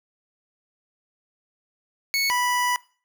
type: tone pair in turn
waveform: 25% pulse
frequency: 2209 / 984 Hz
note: C#7 / B5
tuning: -7 / -7 cents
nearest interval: octave + major second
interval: 1400 cents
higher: first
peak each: -17 dBFS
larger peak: neither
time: 2.14-2.3 / 2.3-2.76 s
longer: second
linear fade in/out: 0 ms
effects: noise-tail reverb RT60 0.4 s tail -21 dB re dry